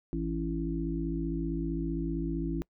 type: harmonic tone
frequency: 55.4 Hz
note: A1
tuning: 13 cents sharp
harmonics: 1 / 3 / 5 / 6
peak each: -35 / -35 / -35 / -35 dBFS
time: 0.13-2.62 s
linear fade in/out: 0 ms
effects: noise-tail reverb RT60 0.1 s tail -25 dB re dry